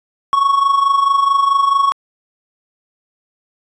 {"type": "tone with amplitude modulation", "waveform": "triangle", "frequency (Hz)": 1108.7, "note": "C#6", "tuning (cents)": 0, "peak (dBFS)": -6, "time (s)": [0.33, 1.92], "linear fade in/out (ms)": 0, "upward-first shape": "sine", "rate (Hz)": 24.6, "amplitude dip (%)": 65, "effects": ["resampled to 22050 Hz"]}